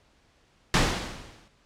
pink noise with exponential decay, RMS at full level -18 dBFS, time 0.74-1.48 s, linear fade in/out 1 ms, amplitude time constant 160 ms, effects pink hiss -63 dBFS RMS until 1.65 s + low-pass 6000 Hz 12 dB/octave

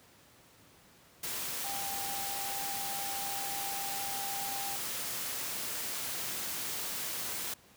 sine tone in noise, 794 Hz, G5, 22 cents sharp, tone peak -40 dBFS, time 1.64-4.76 s, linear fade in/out 5 ms, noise white, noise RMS -37 dBFS, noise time 1.23-7.54 s, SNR -6 dB, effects pink hiss -60 dBFS RMS until 7.76 s + high-pass 80 Hz 12 dB/octave

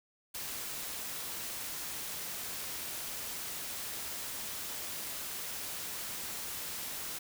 white noise, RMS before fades -40 dBFS, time 0.34-7.19 s, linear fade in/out 10 ms, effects none

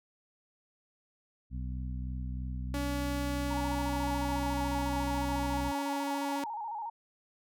harmonic tone, 63.1 Hz, B1, 38 cents sharp, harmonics 1 / 2 / 3 / 4, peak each -35 / -41 / -45 / -47 dBFS, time 1.5-5.73 s, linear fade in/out 50 ms
sawtooth tone with pitch glide, 284.2 to 281.4 Hz, C#4 to C#4, +43 to +26 cents, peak -29 dBFS, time 2.74-6.44 s, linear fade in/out 2 ms, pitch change -17 cents, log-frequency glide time 3.76-4.75 s
sine tone with vibrato, 880 Hz, A5, in tune, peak -35 dBFS, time 3.5-6.9 s, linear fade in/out 10 ms, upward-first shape square, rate 14 Hz, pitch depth 82 cents each way
effects none

